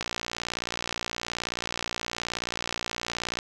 click train, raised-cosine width 0.2 ms, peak -12 dBFS, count 200, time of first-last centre 0.01-3.389 s, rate 58.9 Hz, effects none

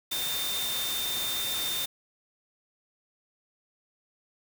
sine tone in noise, 3615 Hz, A7, 46 cents sharp, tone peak -31 dBFS, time 0.11-1.86 s, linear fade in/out 10 ms, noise white, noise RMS -33 dBFS, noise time 0.11-1.86 s, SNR -1 dB, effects none

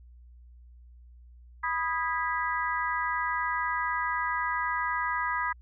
harmonic tone with a mistuned harmonic, 328 Hz, E4, 9 cents flat, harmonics 3 / 4 / 5 / 6, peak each -31 / -32 / -33 / -34 dBFS, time 1.63-5.53 s, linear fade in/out 10 ms, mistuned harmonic 4, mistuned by -93 cents, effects added 60 Hz sine -49 dBFS peak until 5.61 s

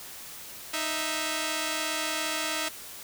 5% pulse tone pair together, 311.1 / 659.2 Hz, D#4 / E5, 0 / 0 cents, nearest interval octave + minor second, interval 1300 cents, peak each -20 dBFS, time 0.73-2.69 s, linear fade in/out 10 ms, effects white hiss -43 dBFS RMS until 3.03 s

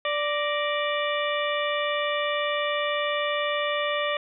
harmonic tone with a mistuned harmonic, 587.3 Hz, D5, in tune, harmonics 1 / 2 / 3 / 4 / 5 / 6, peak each -27 / -30 / -32 / -33 / -34 / -35 dBFS, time 0.05-4.17 s, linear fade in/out 2 ms, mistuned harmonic 3, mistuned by +100 cents, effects none

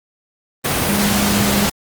sine tone in noise, 203.8 Hz, G#3, 32 cents flat, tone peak -17 dBFS, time 0.88-1.67 s, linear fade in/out 10 ms, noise pink, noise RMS -17 dBFS, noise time 0.64-1.7 s, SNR -3 dB, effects high-pass 80 Hz 12 dB/octave + Opus 32 kbps

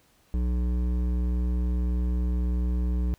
triangle tone with hard clipping, 60.8 Hz, B1, 26 cents flat, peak -25 dBFS, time 0.34-3.14 s, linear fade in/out 0 ms, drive 15 dB, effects pink hiss -63 dBFS RMS until 3.18 s

